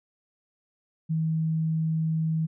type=tone; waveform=sine; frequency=160 Hz; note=D#3; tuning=49 cents sharp; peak=-23 dBFS; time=1.09-2.47 s; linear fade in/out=20 ms; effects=none